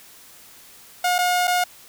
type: tone with dropouts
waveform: sawtooth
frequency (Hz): 718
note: F5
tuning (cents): +48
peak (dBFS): -14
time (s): 1.04-1.64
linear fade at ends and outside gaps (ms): 5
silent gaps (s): 1.183-1.187 / 1.473-1.477
effects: white hiss -47 dBFS RMS until 1.88 s